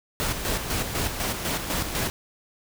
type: noise with tremolo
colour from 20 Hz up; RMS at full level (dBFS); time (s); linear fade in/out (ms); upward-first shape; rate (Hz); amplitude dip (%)
pink; -26; 0.2-2.1; 0; square; 4; 50
effects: none